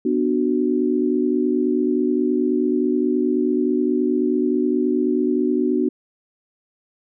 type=chord; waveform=sine; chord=B minor; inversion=none; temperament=just; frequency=246.9 / 296.3 / 370.4 Hz; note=B3 / D4 / F#4; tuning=0 / +15 / +2 cents; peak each=-21 dBFS; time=0.05-5.89 s; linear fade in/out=5 ms; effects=none